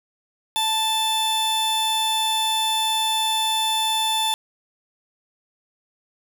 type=tone pair together; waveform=45% pulse; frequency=879 / 3516 Hz; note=A5 / A7; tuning=-2 / -2 cents; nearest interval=2 octaves; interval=2400 cents; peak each=-23 dBFS; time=0.56-4.34 s; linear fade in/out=0 ms; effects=none